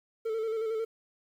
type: tone with vibrato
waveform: triangle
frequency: 444.6 Hz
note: A4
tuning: 18 cents sharp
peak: -27 dBFS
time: 0.25-0.85 s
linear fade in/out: 10 ms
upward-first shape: square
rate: 11 Hz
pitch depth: 33 cents each way
effects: 10-bit